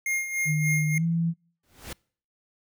square tone with tremolo, 2130 Hz, C7, 30 cents sharp, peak -24 dBFS, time 0.06-0.98 s, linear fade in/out 2 ms, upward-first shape sine, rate 3.4 Hz, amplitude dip 65%
sine tone with pitch glide, 153.2 to 167.07 Hz, D#3 to E3, -27 to +24 cents, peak -22 dBFS, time 0.45-1.34 s, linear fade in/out 50 ms, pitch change +151 cents, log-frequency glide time 0.94-1.04 s
pink noise with exponential growth, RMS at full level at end -33 dBFS, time 1.63-1.93 s, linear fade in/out 5 ms, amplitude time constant 64 ms
effects noise-tail reverb RT60 0.5 s tail -26 dB re dry

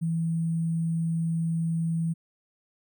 sine tone with sample-and-hold, 164.81 Hz, E3, in tune, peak -24 dBFS, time 0.01-2.14 s, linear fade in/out 20 ms, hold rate 8820 Hz, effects none

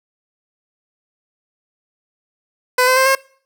15% pulse tone with pitch steps, 503 / 513.9 / 525 / 536.3 Hz, B4 / C5 / C5 / C5, +32 / -31 / +6 / +43 cents, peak -5 dBFS, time 2.78-3.152 s, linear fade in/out 5 ms, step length 93 ms, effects noise-tail reverb RT60 0.5 s tail -23 dB re dry

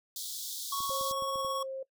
pink high-pass noise, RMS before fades -39 dBFS, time 0.16-1.12 s, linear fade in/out 2 ms, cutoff 3400 Hz, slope 96 dB/octave
square tone with tremolo, 1108.7 Hz, C#6, in tune, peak -32 dBFS, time 0.72-1.63 s, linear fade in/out 5 ms, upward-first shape sine, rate 18 Hz, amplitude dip 25%
clicks, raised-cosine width 3 ms, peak -37 dBFS, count 7, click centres 0.805 / 0.895 / 1.011 / 1.111 / 1.223 / 1.358 / 1.448 s
sine tone with pitch glide, 538 to 532.4 Hz, C5 to C5, +48 to +30 cents, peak -35 dBFS, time 0.9-1.83 s, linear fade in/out 5 ms, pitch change -18 cents, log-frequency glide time 1.31-1.44 s
effects noise-tail reverb RT60 0.1 s tail -21 dB re dry

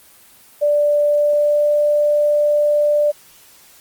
sine tone with pitch glide, 587.3 to 591 Hz, D5 to D5, 0 to +11 cents, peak -12 dBFS, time 0.61-3.12 s, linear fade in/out 20 ms, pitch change +11 cents, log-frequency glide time 1.02-1.75 s, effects white hiss -47 dBFS RMS until 3.8 s + Opus 24 kbps

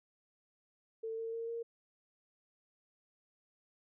sine tone with pitch steps, 448.1 / 453.3 / 458.6 / 463.9 Hz, A4 / A#4 / A#4 / A#4, +32 / -48 / -28 / -8 cents, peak -37 dBFS, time 1.03-1.63 s, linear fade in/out 10 ms, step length 150 ms, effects none

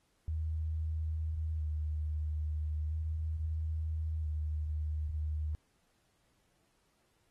sine tone with vibrato, 77.78 Hz, D#2, in tune, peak -32 dBFS, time 0.28-5.55 s, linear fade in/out 0 ms, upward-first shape square, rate 0.38 Hz, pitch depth 26 cents each way, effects pink hiss -75 dBFS RMS until 7.3 s + AAC 32 kbps

